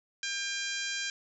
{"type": "harmonic tone", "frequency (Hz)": 800, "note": "G5", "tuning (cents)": 35, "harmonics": [2, 3, 4, 5, 6, 7, 8, 9], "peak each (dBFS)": [-37, -39, -40, -41, -42, -42, -43, -44], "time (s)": [0.23, 1.1], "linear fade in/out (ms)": 2, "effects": []}